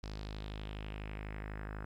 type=tone with low-pass filter sweep; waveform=sawtooth; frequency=52.1 Hz; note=G#1; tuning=6 cents sharp; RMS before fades=-43 dBFS; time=0.03-1.85 s; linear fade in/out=5 ms; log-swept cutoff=5000 to 1500 Hz; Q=3.1; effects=12-bit